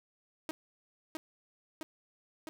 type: tone with echo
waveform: sawtooth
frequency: 315.2 Hz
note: D#4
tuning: 23 cents sharp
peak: -31 dBFS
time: 0.49-0.51 s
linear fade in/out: 0 ms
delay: 660 ms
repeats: 3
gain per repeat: -2 dB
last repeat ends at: 2.49 s
effects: none